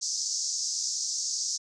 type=band-pass noise; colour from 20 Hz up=white; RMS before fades=-31 dBFS; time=0.01-1.58 s; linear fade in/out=20 ms; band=5000 to 6700 Hz; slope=48 dB/octave; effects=resampled to 22050 Hz